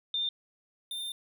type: tone pair in turn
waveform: sine / square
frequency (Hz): 3606 / 3606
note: A7 / A7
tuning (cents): +42 / +42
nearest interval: unison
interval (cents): 0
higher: neither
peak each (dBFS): -28 / -35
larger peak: first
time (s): 0.14-0.29 / 0.91-1.12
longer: second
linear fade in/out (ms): 2
effects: none